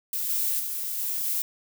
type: noise with level steps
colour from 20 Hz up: violet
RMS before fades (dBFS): -29 / -26 / -31 / -29 / -27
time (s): 0.13-1.42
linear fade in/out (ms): 2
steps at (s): 0.29 / 0.59 / 0.98 / 1.24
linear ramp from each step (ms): 10
effects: none